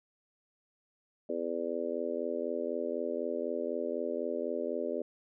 harmonic tone, 84 Hz, E2, 33 cents sharp, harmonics 3 / 4 / 5 / 6 / 7, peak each -40 / -39 / -37 / -38 / -37 dBFS, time 1.29-5.02 s, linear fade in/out 5 ms, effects none

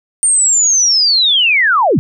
sine linear sweep, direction down, 8870 to 99.2 Hz, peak -8 dBFS, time 0.23-1.99 s, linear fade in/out 0 ms, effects none

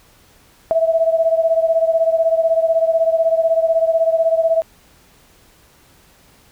sine beating tone pair, 651 / 667 Hz, E5 / E5, -22 / +20 cents, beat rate 16 Hz, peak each -14 / -18 dBFS, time 0.71-4.62 s, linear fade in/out 0 ms, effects pink hiss -51 dBFS RMS until 6.51 s

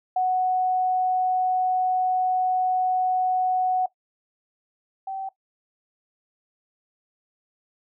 sine tone pair in turn, 740 / 771.1 Hz, F#5 / G5, 0 / -29 cents, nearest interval minor second, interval 71 cents, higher second, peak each -19 / -28 dBFS, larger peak first, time 0.16-3.86 / 5.07-5.29 s, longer first, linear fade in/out 5 ms, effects noise-tail reverb RT60 0.1 s tail -17 dB re dry

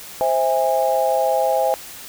sine chord, C augmented, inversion none, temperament just, 523.3 / 654.1 / 817.6 Hz, C5 / E5 / G#5, 0 / -14 / -27 cents, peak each -20 dBFS, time 0.21-1.74 s, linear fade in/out 0 ms, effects white hiss -37 dBFS RMS until 2.08 s

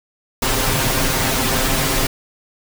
pink noise with comb filter, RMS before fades -18 dBFS, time 0.42-2.07 s, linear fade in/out 5 ms, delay 7.6 ms, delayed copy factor +0.8, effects none

